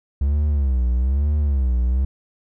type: tone with vibrato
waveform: triangle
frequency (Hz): 67.3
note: C2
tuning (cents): +49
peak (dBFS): -14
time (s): 0.21-2.05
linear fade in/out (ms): 5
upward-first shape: sine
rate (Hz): 1.1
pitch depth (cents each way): 180
effects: none